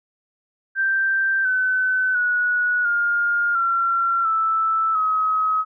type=tone with pitch steps; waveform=sine; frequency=1568 / 1514.6 / 1463 / 1413.2 / 1365 / 1318.5 / 1273.6 Hz; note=G6 / F#6 / F#6 / F6 / F6 / E6 / D#6; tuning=0 / +40 / -20 / +20 / -40 / 0 / +40 cents; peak=-17 dBFS; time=0.75-5.65 s; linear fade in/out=50 ms; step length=700 ms; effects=none